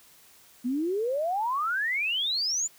sine exponential sweep, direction up, 235.4 to 7230 Hz, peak -25 dBFS, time 0.64-2.68 s, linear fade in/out 20 ms, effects white hiss -56 dBFS RMS until 2.78 s

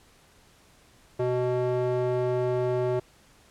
square tone with band-pass filter, 124.9 Hz, B2, 20 cents sharp, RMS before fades -26 dBFS, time 1.19-3 s, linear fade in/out 10 ms, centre 480 Hz, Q 2.1, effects pink hiss -58 dBFS RMS until 3.5 s + low-pass 11000 Hz 12 dB/octave

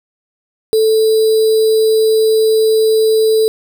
sine tone with sample-and-hold, 440 Hz, A4, in tune, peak -8 dBFS, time 0.73-3.48 s, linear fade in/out 0 ms, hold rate 4410 Hz, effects none

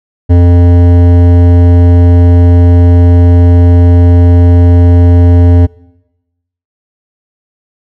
sine tone with hard clipping, 87.31 Hz, F2, in tune, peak -3 dBFS, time 0.29-5.67 s, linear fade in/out 20 ms, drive 13 dB, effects noise-tail reverb RT60 1.0 s tail -24 dB re dry

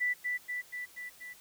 sine tone with echo, 1975.5 Hz, B6, in tune, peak -27 dBFS, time 0-0.14 s, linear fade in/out 20 ms, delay 240 ms, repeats 5, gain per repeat -3 dB, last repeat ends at 1.34 s, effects white hiss -57 dBFS RMS until 1.4 s

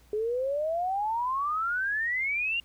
sine exponential sweep, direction up, 415.3 to 2833 Hz, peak -26 dBFS, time 0.13-2.6 s, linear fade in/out 2 ms, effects added 59 Hz sine -57 dBFS peak until 2.64 s + pink hiss -62 dBFS RMS until 2.64 s

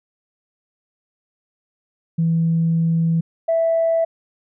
sine tone pair in turn, 164.81 / 659.2 Hz, E3 / E5, 0 / 0 cents, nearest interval 2 octaves, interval 2400 cents, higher second, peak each -14 dBFS, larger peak neither, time 2.18-3.21 / 3.48-4.05 s, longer first, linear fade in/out 10 ms, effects tanh soft clip ceiling -10 dBFS

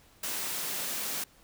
white high-pass noise, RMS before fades -34 dBFS, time 0.23-1.24 s, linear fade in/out 5 ms, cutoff 140 Hz, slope 48 dB/octave, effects pink hiss -60 dBFS RMS until 1.43 s

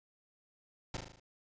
pink noise with echo, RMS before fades -38 dBFS, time 0.94-0.97 s, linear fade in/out 2 ms, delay 38 ms, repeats 6, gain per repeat -4 dB, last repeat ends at 1.198 s, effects resampled to 16000 Hz

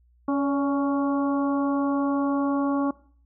harmonic tone with a mistuned harmonic, 278.9 Hz, C#4, 11 cents sharp, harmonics 1 / 2 / 3 / 4 / 5, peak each -22 / -31 / -33 / -31 / -42 dBFS, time 0.28-2.91 s, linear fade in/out 5 ms, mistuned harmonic 2, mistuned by +38 cents, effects noise-tail reverb RT60 0.5 s tail -20 dB re dry + added 60 Hz sine -57 dBFS peak until 3.25 s

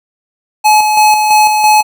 square tone with tremolo, 852 Hz, G#5, 44 cents sharp, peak -5 dBFS, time 0.64-1.83 s, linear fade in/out 20 ms, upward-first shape square, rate 3 Hz, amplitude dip 40%, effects none

